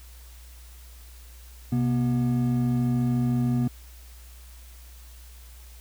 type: tone pair together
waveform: triangle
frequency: 127.95 / 241.7 Hz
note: C3 / B3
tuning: -38 / -37 cents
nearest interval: major seventh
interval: 1101 cents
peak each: -22 dBFS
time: 1.72-3.68 s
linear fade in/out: 5 ms
effects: added 60 Hz sine -44 dBFS peak until 5.8 s + white hiss -53 dBFS RMS until 5.8 s